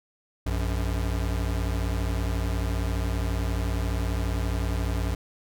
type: tone pair together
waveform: square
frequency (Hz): 57.8 / 92.5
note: A#1 / F#2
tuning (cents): -14 / 0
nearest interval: minor sixth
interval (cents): 814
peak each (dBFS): -27 / -30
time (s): 0.46-5.15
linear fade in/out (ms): 5
effects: none